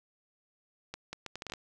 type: accelerating click train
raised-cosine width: 0.2 ms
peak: -22 dBFS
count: 9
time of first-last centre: 0.94-1.537 s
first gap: 190 ms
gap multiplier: 0.7
effects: none

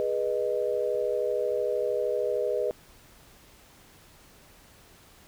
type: tone cluster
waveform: sine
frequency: 413.5 / 486.5 / 616 Hz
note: G#4 / B4 / D#5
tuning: -8 / -26 / -17 cents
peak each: -30 / -28 / -30 dBFS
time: 0-2.71 s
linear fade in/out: 0 ms
effects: pink hiss -55 dBFS RMS until 5.27 s

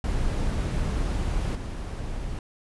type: noise with level steps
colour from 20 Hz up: brown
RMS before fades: -26 / -32 dBFS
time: 0.04-2.39 s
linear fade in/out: 2 ms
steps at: 1.55 s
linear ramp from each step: 5 ms
effects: resampled to 24000 Hz

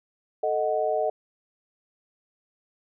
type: chord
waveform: sine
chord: D# diminished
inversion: second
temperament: equal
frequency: 440 / 622.3 / 740 Hz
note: A4 / D#5 / F#5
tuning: 0 / 0 / 0 cents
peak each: -28 / -25 / -28 dBFS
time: 0.43-1.1 s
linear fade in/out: 5 ms
effects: none

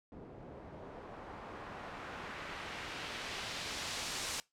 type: noise with low-pass filter sweep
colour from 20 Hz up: white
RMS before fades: -44 dBFS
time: 0.12-4.4 s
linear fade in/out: 0 ms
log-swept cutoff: 420 to 7400 Hz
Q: 0.87
effects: noise-tail reverb RT60 0.2 s tail -22 dB re dry

